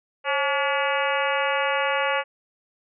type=harmonic tone with a mistuned harmonic; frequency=285.1 Hz; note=C#4; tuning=49 cents sharp; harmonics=2 / 3 / 4 / 5 / 6 / 7 / 8 / 9 / 10; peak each=-26 / -28 / -29 / -30 / -31 / -31 / -32 / -33 / -33 dBFS; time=0.24-2.24 s; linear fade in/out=50 ms; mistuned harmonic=2; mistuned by=-81 cents; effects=none